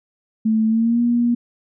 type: tone with pitch glide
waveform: sine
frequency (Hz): 220 to 238.5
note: A3 to A#3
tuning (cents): 0 to +40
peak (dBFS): -14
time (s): 0.45-1.35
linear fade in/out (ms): 10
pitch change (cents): +140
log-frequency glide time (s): 0.67-1.01
effects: none